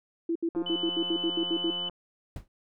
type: tone bursts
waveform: sine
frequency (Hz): 333.9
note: E4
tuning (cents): +22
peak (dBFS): -25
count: 11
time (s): 0.29-1.705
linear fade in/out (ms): 5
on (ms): 65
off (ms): 70
type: click train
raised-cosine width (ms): 1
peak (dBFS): -30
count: 238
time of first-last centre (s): 0.55-1.897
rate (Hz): 176
type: tone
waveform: sine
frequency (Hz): 3002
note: F#7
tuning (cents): +24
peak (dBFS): -30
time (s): 0.66-1.89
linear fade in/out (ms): 5
type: noise with exponential decay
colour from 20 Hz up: brown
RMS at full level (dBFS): -33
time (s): 2.36-2.48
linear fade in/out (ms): 2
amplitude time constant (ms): 26
effects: none